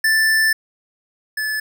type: tone pair in turn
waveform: square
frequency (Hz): 1764 / 1731.7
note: A6 / A6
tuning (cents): +4 / -28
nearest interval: unison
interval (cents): 32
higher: first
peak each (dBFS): -14 / -21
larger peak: first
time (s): 0.04-0.53 / 1.37-1.6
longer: first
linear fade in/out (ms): 5
effects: none